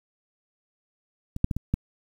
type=clicks; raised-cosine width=5 ms; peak=-19 / -7 / -13 / -16 / -10 dBFS; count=5; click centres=1.364 / 1.444 / 1.512 / 1.566 / 1.74 s; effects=8-bit